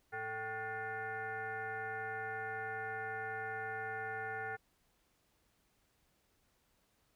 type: tone with frequency modulation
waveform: sine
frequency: 1108.7 Hz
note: C#6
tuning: in tune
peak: -38 dBFS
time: 0.12-4.57 s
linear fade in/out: 20 ms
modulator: 333 Hz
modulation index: 2.2
effects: pink hiss -75 dBFS RMS until 7.15 s